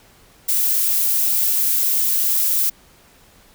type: noise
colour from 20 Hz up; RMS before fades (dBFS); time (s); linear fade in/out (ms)
violet; -18; 0.48-2.7; 10
effects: pink hiss -51 dBFS RMS until 3.54 s

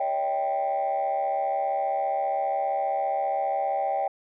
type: tone cluster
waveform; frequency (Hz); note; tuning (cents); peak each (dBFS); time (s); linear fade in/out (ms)
sine; 563 / 638 / 784; C#5 / D#5 / G5; +27 / +43 / 0; -29 / -29 / -24; 0-4.08; 5
effects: tanh soft clip ceiling -19 dBFS

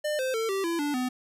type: tone with pitch steps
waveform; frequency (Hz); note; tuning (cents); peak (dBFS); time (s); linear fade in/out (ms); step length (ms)
square; 600 / 519.3 / 449.5 / 389.1 / 336.7 / 291.5 / 252.3; D5 / C5 / A4 / G4 / E4 / D4 / B3; +37 / -13 / +37 / -13 / +37 / -13 / +37; -27; 0.04-1.09; 10; 150
effects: resampled to 32000 Hz

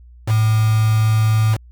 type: tone with quantisation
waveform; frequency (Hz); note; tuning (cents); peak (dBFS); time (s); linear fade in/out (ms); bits
sine; 109.5; A2; -8; -12; 0.26-1.58; 50; 4
effects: added 60 Hz sine -40 dBFS peak until 1.71 s

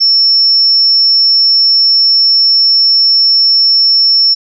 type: tone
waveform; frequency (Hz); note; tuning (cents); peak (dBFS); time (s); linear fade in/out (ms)
sine; 5400; E8; +41; -5; 0-4.35; 20
effects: none

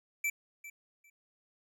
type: tone with echo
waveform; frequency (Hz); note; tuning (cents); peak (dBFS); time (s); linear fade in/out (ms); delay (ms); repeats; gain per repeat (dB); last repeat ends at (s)
square; 2327; D7; -17; -30; 0.24-0.3; 5; 400; 2; -15; 1.1
effects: none

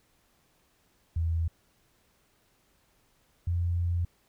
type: tone pair in turn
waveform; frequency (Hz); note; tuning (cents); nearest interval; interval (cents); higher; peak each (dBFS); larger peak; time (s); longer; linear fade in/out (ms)
sine; 82.41 / 86.58; E2 / F2; 0 / -14; minor second; 86; second; -25; neither; 1.16-1.48 / 3.47-4.05; second; 5
effects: pink hiss -68 dBFS RMS until 4.28 s

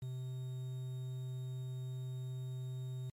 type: tone with quantisation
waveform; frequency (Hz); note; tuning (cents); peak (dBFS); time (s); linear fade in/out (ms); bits
triangle; 128.4; C3; -32; -37; 0.02-3.1; 5; 10
effects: MP3 64 kbps

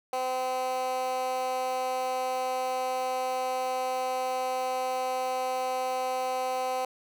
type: tone with high-pass filter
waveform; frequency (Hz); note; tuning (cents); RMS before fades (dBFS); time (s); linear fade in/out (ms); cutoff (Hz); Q
15% pulse; 256.7; C4; -33; -30; 0.13-6.85; 2; 630; 4.7
effects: none

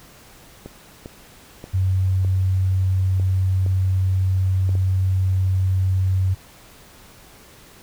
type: clicks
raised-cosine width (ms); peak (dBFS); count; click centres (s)
2; -21; 8; 0.66 / 1.059 / 1.641 / 2.248 / 3.198 / 3.663 / 4.692 / 4.753
type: tone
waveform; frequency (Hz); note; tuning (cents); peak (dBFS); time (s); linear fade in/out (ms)
sine; 94; F#2; +28; -16; 1.73-6.35; 20
effects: pink hiss -47 dBFS RMS until 7.82 s

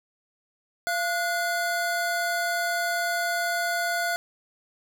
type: tone pair together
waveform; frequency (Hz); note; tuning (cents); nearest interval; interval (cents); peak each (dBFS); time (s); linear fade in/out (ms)
square; 688 / 1457.8; F5 / F#6; -26 / -26; octave + minor second; 1300; -28; 0.87-4.16; 0
effects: none

